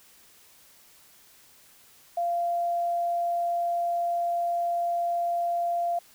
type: tone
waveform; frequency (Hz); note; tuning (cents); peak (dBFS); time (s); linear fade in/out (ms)
sine; 691; F5; -19; -24; 2.17-5.99; 5
effects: white hiss -56 dBFS RMS until 6.14 s